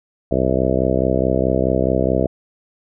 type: harmonic tone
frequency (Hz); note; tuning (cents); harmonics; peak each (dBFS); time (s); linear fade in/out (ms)
64.7; C2; -19; 1 / 2 / 3 / 4 / 5 / 6 / 7 / 8 / 9 / 10; -24 / -24 / -24 / -24 / -24 / -24 / -24 / -24 / -24 / -24; 0.31-2.27; 5
effects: none